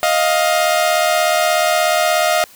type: tone pair together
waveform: sawtooth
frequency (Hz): 626 / 702.7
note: D#5 / F5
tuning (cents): +10 / +10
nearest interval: major second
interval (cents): 200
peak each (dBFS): -12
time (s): 0.03-2.44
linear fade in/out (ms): 0
effects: white hiss -44 dBFS RMS until 2.55 s